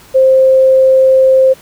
sine tone, 526 Hz, C5, 9 cents sharp, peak -4 dBFS, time 0.14-1.54 s, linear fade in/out 20 ms, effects pink hiss -40 dBFS RMS until 1.61 s

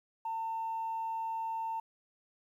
sine tone, 900 Hz, A5, 39 cents sharp, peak -32 dBFS, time 0.25-1.8 s, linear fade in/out 5 ms, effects tanh soft clip ceiling -30 dBFS + 11-bit

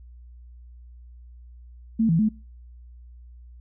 sine tone with pitch steps, 224.1 / 163.9 / 215.9 Hz, A3 / E3 / A3, +32 / -10 / -33 cents, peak -17 dBFS, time 1.99-2.29 s, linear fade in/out 10 ms, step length 100 ms, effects noise-tail reverb RT60 0.4 s tail -26 dB re dry + added 60 Hz sine -43 dBFS peak until 3.6 s

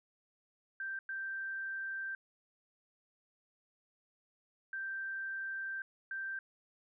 sine tone bursts at uneven times, 1568 Hz, G6, in tune, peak -37 dBFS, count 4, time 0.8-0.99 / 1.09-2.15 / 4.73-5.82 / 6.11-6.39 s, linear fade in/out 2 ms, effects none

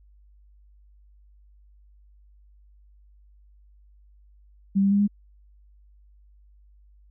sine tone with pitch steps, 195.9 / 197.6 / 201.7 / 204.4 Hz, G3 / G3 / G3 / G#3, -1 / +14 / +50 / -27 cents, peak -17 dBFS, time 4.75-5.078 s, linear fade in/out 20 ms, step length 82 ms, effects added 50 Hz sine -52 dBFS peak until 7.1 s

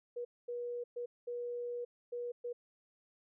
sine tone bursts at uneven times, 482.5 Hz, B4, 40 cents flat, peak -37 dBFS, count 6, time 0.16-0.25 / 0.48-0.84 / 0.96-1.06 / 1.27-1.85 / 2.12-2.32 / 2.44-2.53 s, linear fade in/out 10 ms, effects none

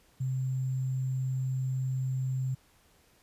sine tone with sample-and-hold, 130.81 Hz, C3, in tune, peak -28 dBFS, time 0.2-2.55 s, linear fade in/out 10 ms, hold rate 7350 Hz, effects pink hiss -64 dBFS RMS until 3.22 s + resampled to 32000 Hz

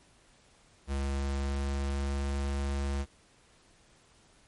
square tone with pitch glide, 69 to 69.56 Hz, C#2 to C#2, -7 to +7 cents, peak -30 dBFS, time 0.87-3.06 s, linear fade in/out 50 ms, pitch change +14 cents, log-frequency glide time 1.2-2.19 s, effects pink hiss -62 dBFS RMS until 4.47 s + MP3 48 kbps

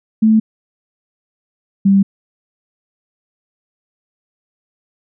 sine tone pair in turn, 219.3 / 196.34 Hz, A3 / G3, -6 / +3 cents, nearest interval major second, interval 191 cents, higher first, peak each -7 dBFS, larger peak neither, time 0.22-0.4 / 1.85-2.03 s, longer neither, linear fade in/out 10 ms, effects none

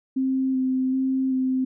sine tone with vibrato, 261.6 Hz, C4, in tune, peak -20 dBFS, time 0.16-1.65 s, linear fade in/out 10 ms, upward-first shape square, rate 1.3 Hz, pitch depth 13 cents each way, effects none

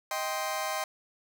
sawtooth chord, C minor, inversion first, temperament just, 627.9 / 784.9 / 1046.5 Hz, Eb5 / G5 / C6, +16 / +2 / 0 cents, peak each -31 dBFS, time 0.11-0.84 s, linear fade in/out 2 ms, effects none

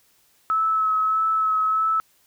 sine tone with vibrato, 1296 Hz, E6, 30 cents flat, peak -18 dBFS, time 0.5-2 s, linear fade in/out 0 ms, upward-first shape sine, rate 1.6 Hz, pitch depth 18 cents each way, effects white hiss -61 dBFS RMS until 2.26 s

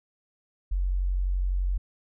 sine tone, 45.93 Hz, F#1, 12 cents flat, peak -23 dBFS, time 0.71-1.78 s, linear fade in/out 10 ms, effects none

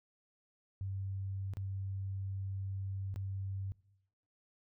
sine tone with dropouts, 96.9 Hz, G2, 20 cents flat, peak -36 dBFS, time 0.81-3.72 s, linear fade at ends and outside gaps 0 ms, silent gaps 1.536-1.57 / 3.142-3.16 s, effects noise-tail reverb RT60 0.8 s tail -22 dB re dry

